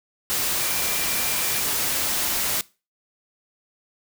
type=tone in noise; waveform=sine; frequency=2368 Hz; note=D7; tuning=14 cents sharp; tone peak=-34 dBFS; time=0.61-1.6 s; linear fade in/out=0 ms; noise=white; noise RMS=-24 dBFS; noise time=0.3-2.61 s; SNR=-13 dB; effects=noise-tail reverb RT60 0.3 s tail -21 dB re dry